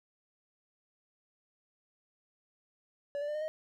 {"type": "tone with pitch steps", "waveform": "triangle", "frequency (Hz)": [572, 584.7, 597.7, 610.9, 624.5], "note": ["D5", "D5", "D5", "D#5", "D#5"], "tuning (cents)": [-46, -8, 30, -32, 6], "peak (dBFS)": -31, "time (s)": [3.15, 3.48], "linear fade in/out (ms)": 0, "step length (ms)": 66, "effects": []}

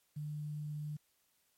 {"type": "tone with quantisation", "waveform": "sine", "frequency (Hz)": 149.7, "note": "D3", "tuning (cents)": 33, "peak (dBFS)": -38, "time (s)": [0.16, 0.97], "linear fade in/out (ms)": 10, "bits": 11, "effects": ["white hiss -75 dBFS RMS until 1.57 s", "MP3 64 kbps"]}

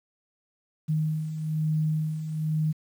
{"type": "beating tone pair", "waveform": "sine", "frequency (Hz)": [154.7, 155.8], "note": ["D#3", "D#3"], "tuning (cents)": [-10, 3], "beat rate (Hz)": 1.1, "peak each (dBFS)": [-32, -25], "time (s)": [0.88, 2.73], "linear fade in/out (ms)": 20, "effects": ["9-bit"]}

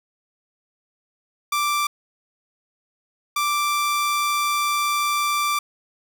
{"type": "tone pair in turn", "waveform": "sawtooth", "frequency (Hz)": [1174.7, 1174.7], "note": ["D6", "D6"], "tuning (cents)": [0, 0], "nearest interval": "unison", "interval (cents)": 0, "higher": "neither", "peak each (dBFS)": -16, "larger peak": "neither", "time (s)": [[1.52, 1.87], [3.36, 5.59]], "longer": "second", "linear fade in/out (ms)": 5, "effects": []}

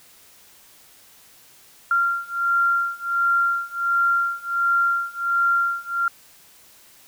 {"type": "beating tone pair", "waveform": "sine", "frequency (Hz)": [1383, 1384.4], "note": ["F6", "F6"], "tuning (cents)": [-17, -16], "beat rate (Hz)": 1.4, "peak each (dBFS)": [-22, -21], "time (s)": [1.91, 6.08], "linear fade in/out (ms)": 2, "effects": ["white hiss -51 dBFS RMS until 7.07 s"]}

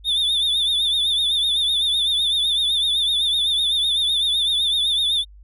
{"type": "tone with vibrato", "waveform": "triangle", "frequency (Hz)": 3571, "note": "A7", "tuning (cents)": 25, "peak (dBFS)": -16, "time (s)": [0.04, 5.25], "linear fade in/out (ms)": 50, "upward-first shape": "triangle", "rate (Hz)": 7.9, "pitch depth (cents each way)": 94, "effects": ["added 50 Hz sine -42 dBFS peak until 5.43 s"]}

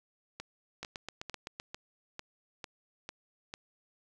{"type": "two click trains", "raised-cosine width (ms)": 0.2, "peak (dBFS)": [-23, -22], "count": [8, 7], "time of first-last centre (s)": [[0.4, 3.539], [0.83, 1.599]], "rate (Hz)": [2.23, 7.8], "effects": []}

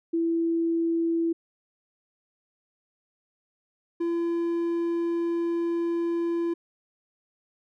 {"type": "tone pair in turn", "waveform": ["sine", "triangle"], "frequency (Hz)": [332.6, 339], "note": ["E4", "E4"], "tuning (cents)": [16, 49], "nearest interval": "unison", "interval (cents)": 33, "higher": "second", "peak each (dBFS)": -22, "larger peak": "neither", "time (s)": [[0.13, 1.33], [4, 6.54]], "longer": "second", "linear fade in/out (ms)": 10, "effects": []}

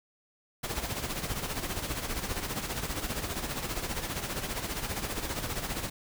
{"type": "noise with tremolo", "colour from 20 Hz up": "pink", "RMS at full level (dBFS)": -32, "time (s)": [0.63, 5.9], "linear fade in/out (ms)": 10, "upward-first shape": "sine", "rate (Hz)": 15, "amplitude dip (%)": 60, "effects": []}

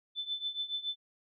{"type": "tone with tremolo", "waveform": "sine", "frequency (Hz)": 3520, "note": "A7", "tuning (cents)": 0, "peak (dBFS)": -30, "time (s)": [0.15, 0.96], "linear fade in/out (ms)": 50, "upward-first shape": "triangle", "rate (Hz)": 7.1, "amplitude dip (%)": 90, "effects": []}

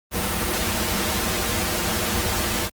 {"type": "noise with comb filter", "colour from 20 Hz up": "pink", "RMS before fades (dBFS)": -23, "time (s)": [0.11, 2.7], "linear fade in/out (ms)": 50, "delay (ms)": 7.2, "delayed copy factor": -1, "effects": ["high-pass 60 Hz 12 dB/octave", "Opus 32 kbps"]}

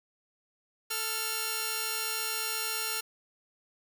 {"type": "tone pair together", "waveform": "5% pulse", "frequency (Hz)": [439.6, 1387.2], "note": ["A4", "F6"], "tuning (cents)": [-2, -12], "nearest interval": "octave + minor sixth", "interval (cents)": 1990, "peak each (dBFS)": [-25, -20], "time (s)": [0.9, 3.01], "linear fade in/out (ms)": 10, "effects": []}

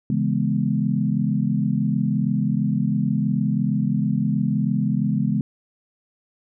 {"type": "chord", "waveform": "sine", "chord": "C# minor seventh", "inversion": "none", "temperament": "equal", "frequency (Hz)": [138.59, 164.81, 207.7, 246.9], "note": ["C#3", "E3", "G#3", "B3"], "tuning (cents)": [0, 0, 0, 0], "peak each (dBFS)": [-24, -25, -22, -26], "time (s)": [0.1, 5.41], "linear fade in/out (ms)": 2, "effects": []}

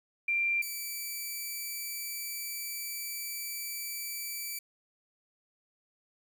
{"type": "tone pair in turn", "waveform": ["sine", "5% pulse"], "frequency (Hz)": [2369, 2320], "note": ["D7", "D7"], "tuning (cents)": [14, -22], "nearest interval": "unison", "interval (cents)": 36, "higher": "first", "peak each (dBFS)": -26, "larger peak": "neither", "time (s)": [[0.28, 0.62], [0.62, 4.59]], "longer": "second", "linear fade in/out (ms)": 5, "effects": ["10-bit"]}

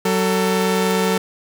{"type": "tone pair together", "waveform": "sawtooth", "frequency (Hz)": [188.03, 446.5], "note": ["F#3", "A4"], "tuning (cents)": [28, 25], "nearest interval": "octave + minor third", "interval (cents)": 1497, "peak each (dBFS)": -15, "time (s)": [0.05, 1.18], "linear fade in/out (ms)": 5, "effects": []}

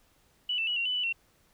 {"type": "tone with pitch steps", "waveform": "sine", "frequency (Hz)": [2958, 2667, 2930, 2755, 2995, 2969, 2722], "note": ["F#7", "E7", "F#7", "F7", "F#7", "F#7", "F7"], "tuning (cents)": [-1, 20, -18, -24, 20, 5, -45], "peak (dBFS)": -27, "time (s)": [0.49, 1.127], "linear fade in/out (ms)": 5, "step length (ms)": 91, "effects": ["pink hiss -66 dBFS RMS until 1.53 s"]}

